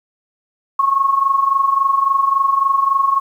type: tone with amplitude modulation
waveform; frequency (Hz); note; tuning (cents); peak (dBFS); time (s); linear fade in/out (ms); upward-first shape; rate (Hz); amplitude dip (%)
sine; 1094; C#6; -23; -9; 0.79-3.2; 5; sine; 23.6; 70
effects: 8-bit